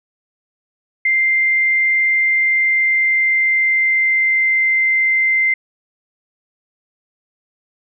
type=tone with pitch glide; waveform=sine; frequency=2093 to 2081 Hz; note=C7 to C7; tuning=0 to -10 cents; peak=-12 dBFS; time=1.05-5.54 s; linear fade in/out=5 ms; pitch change=-10 cents; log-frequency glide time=2.44-4.71 s; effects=none